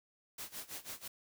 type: noise with tremolo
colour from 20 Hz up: white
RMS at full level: -43 dBFS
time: 0.38-1.08 s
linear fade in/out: 5 ms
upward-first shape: sine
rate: 6.1 Hz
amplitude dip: 90%
effects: none